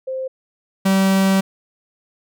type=tone pair in turn; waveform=sine / 45% pulse; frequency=523.3 / 192.65 Hz; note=C5 / G3; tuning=0 / -30 cents; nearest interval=octave + perfect fourth; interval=1730 cents; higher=first; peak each=-22 / -13 dBFS; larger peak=second; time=0.07-0.28 / 0.85-1.41 s; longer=second; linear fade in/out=10 ms; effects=none